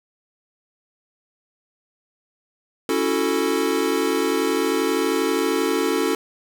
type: chord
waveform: square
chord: F# minor seventh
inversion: second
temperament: equal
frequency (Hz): 277.2 / 329.6 / 370 / 440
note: C#4 / E4 / F#4 / A4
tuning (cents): 0 / 0 / 0 / 0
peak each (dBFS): -26 / -26 / -26 / -24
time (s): 2.89-6.15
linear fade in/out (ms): 2
effects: none